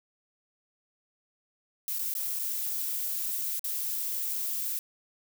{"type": "noise with dropouts", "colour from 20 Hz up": "violet", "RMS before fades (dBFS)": -32, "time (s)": [1.88, 4.79], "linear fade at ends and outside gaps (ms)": 1, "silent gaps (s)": [[1.986, 1.992], [2.14, 2.151], [2.391, 2.395], [3.594, 3.642]], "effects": []}